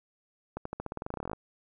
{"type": "accelerating click train", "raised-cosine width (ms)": 1, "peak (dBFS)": -21, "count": 19, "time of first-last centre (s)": [0.57, 1.332], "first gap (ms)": 84, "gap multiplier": 0.91, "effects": []}